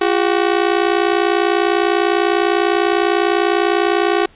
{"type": "ring-modulated tone", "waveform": "sawtooth", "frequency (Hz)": 375, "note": "F#4", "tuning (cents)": 23, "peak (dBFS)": -6, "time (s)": [0.01, 4.26], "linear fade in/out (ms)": 5, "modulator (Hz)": 30, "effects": ["pink hiss -48 dBFS RMS until 4.35 s", "resampled to 8000 Hz"]}